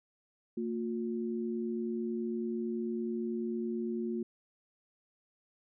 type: tone pair together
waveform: sine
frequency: 228.1 / 357.2 Hz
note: A#3 / F4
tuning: -37 / +39 cents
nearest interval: minor sixth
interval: 776 cents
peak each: -34 / -36 dBFS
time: 0.57-4.23 s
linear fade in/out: 5 ms
effects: none